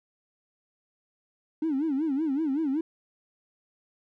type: tone with vibrato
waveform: triangle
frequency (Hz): 293.7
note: D4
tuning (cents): 0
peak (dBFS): -21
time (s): 1.62-2.81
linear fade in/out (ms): 5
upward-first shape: sine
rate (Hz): 5.3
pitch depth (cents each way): 190
effects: tanh soft clip ceiling -21 dBFS